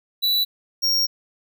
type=tone pair in turn; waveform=square; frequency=3951 / 5570 Hz; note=B7 / F8; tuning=0 / -5 cents; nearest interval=tritone; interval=595 cents; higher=second; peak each=-18 dBFS; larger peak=neither; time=0.22-0.45 / 0.82-1.07 s; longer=second; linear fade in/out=20 ms; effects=none